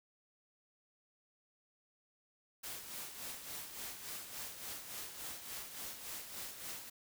white noise with tremolo, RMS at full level -44 dBFS, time 2.63-6.9 s, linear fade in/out 10 ms, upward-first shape sine, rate 3.5 Hz, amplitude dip 55%, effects none

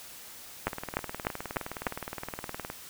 two click trains, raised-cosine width 0.5 ms, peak -11 / -20 dBFS, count 5 / 40, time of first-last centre 0.67-1.868 / 0.68-2.701 s, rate 3.34 / 19.3 Hz, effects white hiss -47 dBFS RMS until 2.89 s

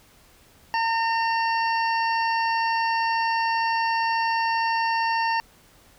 harmonic tone, 911 Hz, A#5, 40 cents flat, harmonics 1 / 2 / 3 / 5 / 6, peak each -22 / -28 / -32 / -36 / -38 dBFS, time 0.74-5.4 s, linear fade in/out 0 ms, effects pink hiss -55 dBFS RMS until 5.98 s

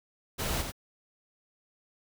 pink noise with echo, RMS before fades -32 dBFS, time 0.38-0.63 s, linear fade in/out 20 ms, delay 91 ms, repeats 1, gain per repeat -5 dB, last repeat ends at 0.721 s, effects none

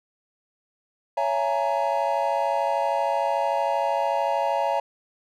triangle chord, A# half-diminished seventh, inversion first, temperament just, 559.4 / 671.3 / 839.1 / 932.3 Hz, C#5 / E5 / G#5 / A#5, +16 / +31 / +18 / 0 cents, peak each -25 dBFS, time 1.17-4.8 s, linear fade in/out 5 ms, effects none

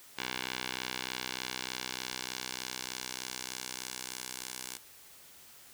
10% pulse tone with band-pass filter sweep, 63.3 Hz, B1, 43 cents sharp, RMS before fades -40 dBFS, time 0.17-4.78 s, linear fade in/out 20 ms, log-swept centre 3100 to 8800 Hz, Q 0.92, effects white hiss -55 dBFS RMS until 5.73 s

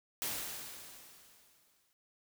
white noise with exponential decay, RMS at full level -36 dBFS, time 0.22-1.93 s, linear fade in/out 0 ms, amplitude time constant 370 ms, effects none

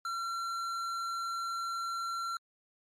sine tone with tanh clipping, 1362 Hz, F6, 44 cents flat, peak -35 dBFS, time 0.05-2.37 s, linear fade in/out 2 ms, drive 13 dB, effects MP3 64 kbps

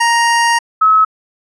25% pulse / sine tone pair in turn, 935 / 1288.4 Hz, A#5 / E6, +5 / -40 cents, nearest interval tritone, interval 555 cents, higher second, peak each -6 dBFS, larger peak neither, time 0-0.59 / 0.81-1.05 s, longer first, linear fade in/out 10 ms, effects resampled to 22050 Hz

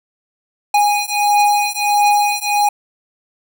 square beating tone pair, 824 / 825.5 Hz, G#5 / G#5, -14 / -11 cents, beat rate 1.5 Hz, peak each -16 dBFS, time 0.74-2.69 s, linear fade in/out 5 ms, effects none

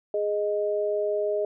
sine tone pair together, 415.3 / 621.3 Hz, G#4 / D#5, 0 / -3 cents, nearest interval perfect fifth, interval 697 cents, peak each -26 dBFS, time 0.14-1.45 s, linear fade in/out 2 ms, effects none

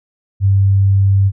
sine tone, 98 Hz, G2, in tune, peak -8 dBFS, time 0.4-1.32 s, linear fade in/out 50 ms, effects none

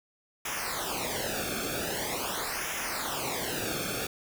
pink noise with flanger, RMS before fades -33 dBFS, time 0.45-4.07 s, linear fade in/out 5 ms, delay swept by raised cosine 0.23 to 1.03 ms, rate 0.44 Hz, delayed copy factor -0.85, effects none

